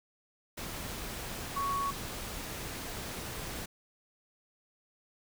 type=tone in noise; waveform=sine; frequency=1114 Hz; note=C#6; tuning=8 cents sharp; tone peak=-30 dBFS; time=1.56-1.91 s; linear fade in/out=10 ms; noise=pink; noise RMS=-40 dBFS; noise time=0.57-3.66 s; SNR=+7 dB; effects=none